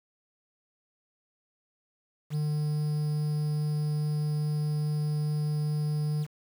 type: tone with quantisation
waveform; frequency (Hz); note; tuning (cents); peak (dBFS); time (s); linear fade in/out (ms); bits
triangle; 150.4; D3; +42; -24; 2.3-6.27; 50; 8
effects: none